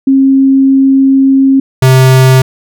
sine / square tone pair in turn, 269.3 / 130.59 Hz, C#4 / C3, -50 / -3 cents, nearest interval octave + minor second, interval 1253 cents, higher first, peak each -3 dBFS, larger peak neither, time 0.07-1.6 / 1.82-2.42 s, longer first, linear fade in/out 5 ms, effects none

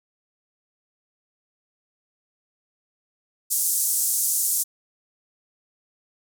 white band-pass noise, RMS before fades -23 dBFS, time 3.5-4.64 s, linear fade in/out 20 ms, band 6700 to 13000 Hz, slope 24 dB/octave, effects none

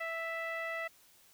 sawtooth tone with low-pass filter, 659.3 Hz, E5, in tune, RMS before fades -38 dBFS, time 0-0.88 s, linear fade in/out 10 ms, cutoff 2200 Hz, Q 5.9, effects white hiss -63 dBFS RMS until 1.33 s

